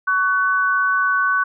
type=tone pair together; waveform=sine; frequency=1124 / 1500.4 Hz; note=C#6 / F#6; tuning=+24 / +24 cents; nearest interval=perfect fourth; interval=500 cents; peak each=-19 / -17 dBFS; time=0.07-1.44 s; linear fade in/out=10 ms; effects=none